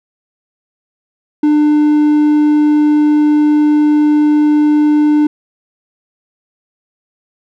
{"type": "tone", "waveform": "triangle", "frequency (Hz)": 299.2, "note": "D4", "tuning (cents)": 32, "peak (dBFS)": -5, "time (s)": [1.43, 5.27], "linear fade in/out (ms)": 5, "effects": []}